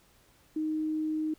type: tone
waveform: sine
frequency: 311.1 Hz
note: D#4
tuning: in tune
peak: -28 dBFS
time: 0.56-1.34 s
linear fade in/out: 5 ms
effects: pink hiss -63 dBFS RMS until 1.38 s